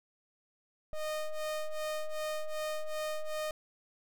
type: ring-modulated tone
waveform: square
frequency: 307.7 Hz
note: D#4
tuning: 19 cents flat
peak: -31 dBFS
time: 0.93-3.51 s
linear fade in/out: 2 ms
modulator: 309 Hz
effects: none